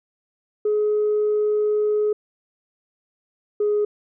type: tone pair in turn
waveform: sine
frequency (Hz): 421.8 / 417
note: G#4 / G#4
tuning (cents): +27 / +7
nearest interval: unison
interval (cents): 20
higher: first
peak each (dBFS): -16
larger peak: neither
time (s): 0.65-2.13 / 3.6-3.85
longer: first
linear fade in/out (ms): 5
effects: tanh soft clip ceiling -14 dBFS